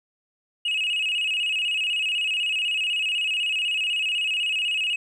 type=tone with vibrato; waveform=sine; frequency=2718 Hz; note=F7; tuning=48 cents flat; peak=-20 dBFS; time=0.65-4.96 s; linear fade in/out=5 ms; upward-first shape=square; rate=16 Hz; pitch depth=99 cents each way; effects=tanh soft clip ceiling -20 dBFS + 10-bit